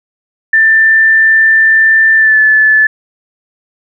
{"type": "tone with pitch glide", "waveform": "sine", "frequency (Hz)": [1779, 1737.4], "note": ["A6", "A6"], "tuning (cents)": [19, -22], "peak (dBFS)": -4, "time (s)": [0.53, 2.87], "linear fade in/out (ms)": 5, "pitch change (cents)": -41, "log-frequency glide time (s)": [2.16, 2.39], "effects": []}